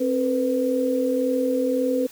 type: tone cluster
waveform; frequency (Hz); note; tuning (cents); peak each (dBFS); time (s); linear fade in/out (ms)
sine; 264.5 / 460.2 / 502; C4 / A#4 / B4; +19 / -22 / +28; -23 / -30 / -22; 0-2.07; 10
effects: white hiss -46 dBFS RMS until 2.11 s